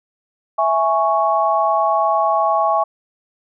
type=chord; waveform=sine; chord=C# minor; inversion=first; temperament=equal; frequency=659.3 / 830.6 / 1108.7 Hz; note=E5 / G#5 / C#6; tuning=0 / 0 / 0 cents; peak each=-18 dBFS; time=0.58-2.84 s; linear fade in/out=10 ms; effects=none